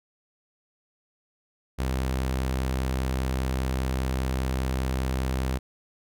sawtooth tone, 65 Hz, C2, 11 cents flat, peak -21 dBFS, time 1.78-5.59 s, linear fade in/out 20 ms, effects none

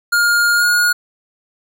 square tone with pitch glide, 1416 to 1439.9 Hz, F6 to F#6, +23 to -48 cents, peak -12 dBFS, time 0.12-0.93 s, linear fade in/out 10 ms, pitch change +29 cents, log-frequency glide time 0.56-0.65 s, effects none

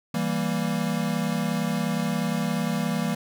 square chord, E diminished, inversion none, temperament equal, 164.81 / 196 / 233.1 Hz, E3 / G3 / Bb3, 0 / 0 / 0 cents, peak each -29 dBFS, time 0.14-3.15 s, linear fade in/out 5 ms, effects none

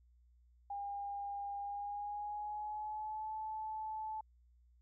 sine tone with pitch glide, 806 to 868.9 Hz, G5 to A5, +48 to -22 cents, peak -39 dBFS, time 0.7-4.21 s, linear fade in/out 5 ms, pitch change +130 cents, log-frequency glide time 1.59-3.33 s, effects added 60 Hz sine -64 dBFS peak until 4.81 s

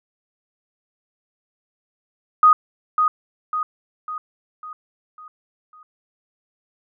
sine tone with echo, 1244.5 Hz, D#6, in tune, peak -8 dBFS, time 2.43-2.53 s, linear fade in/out 2 ms, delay 550 ms, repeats 6, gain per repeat -6 dB, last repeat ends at 5.83 s, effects none

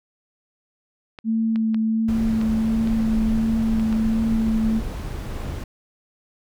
clicks, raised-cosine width 0.3 ms, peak -21 dBFS, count 7, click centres 1.188 / 1.559 / 1.745 / 2.414 / 2.874 / 3.797 / 3.927 s
sine tone with vibrato, 222.6 Hz, A3, 20 cents sharp, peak -18 dBFS, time 1.24-4.82 s, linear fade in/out 50 ms, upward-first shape sine, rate 1.4 Hz, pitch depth 14 cents each way
brown noise, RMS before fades -28 dBFS, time 2.08-5.64 s, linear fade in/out 5 ms
effects none

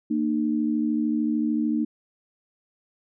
sine tone pair together, 230 / 303.4 Hz, A#3 / D#4, -23 / -44 cents, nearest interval perfect fourth, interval 479 cents, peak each -24 dBFS, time 0.1-1.85 s, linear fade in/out 10 ms, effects none

